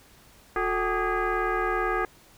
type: tone with frequency modulation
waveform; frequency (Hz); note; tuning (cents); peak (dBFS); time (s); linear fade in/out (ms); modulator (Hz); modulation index
sine; 440; A4; 0; -23; 0.56-2.05; 2; 401; 3.4
effects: pink hiss -55 dBFS RMS until 2.37 s